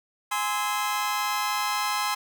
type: chord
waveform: sawtooth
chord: Ab augmented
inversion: none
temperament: just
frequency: 830.6 / 1038.3 / 1297.8 Hz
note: Ab5 / C6 / E6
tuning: 0 / -14 / -27 cents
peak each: -26 / -24 / -28 dBFS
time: 0.31-2.15 s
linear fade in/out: 10 ms
effects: none